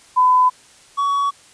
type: tone pair in turn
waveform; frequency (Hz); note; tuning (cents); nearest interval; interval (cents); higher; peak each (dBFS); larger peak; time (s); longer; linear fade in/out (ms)
sine / triangle; 1007 / 1126.1; B5 / C#6; +33 / +27; major second; 194; second; -10 / -14; first; 0.16-0.5 / 0.97-1.31; neither; 20
effects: white hiss -48 dBFS RMS until 1.53 s + resampled to 22050 Hz